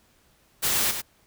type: noise with echo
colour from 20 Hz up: white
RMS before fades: -24 dBFS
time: 0.62-0.92 s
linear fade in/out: 20 ms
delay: 100 ms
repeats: 1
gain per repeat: -7 dB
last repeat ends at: 1.02 s
effects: pink hiss -62 dBFS RMS until 1.26 s